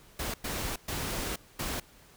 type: noise bursts at uneven times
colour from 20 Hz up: pink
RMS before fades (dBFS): -34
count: 4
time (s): 0.19-0.34 / 0.44-0.76 / 0.88-1.36 / 1.59-1.8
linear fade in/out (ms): 5
effects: pink hiss -57 dBFS RMS until 2.16 s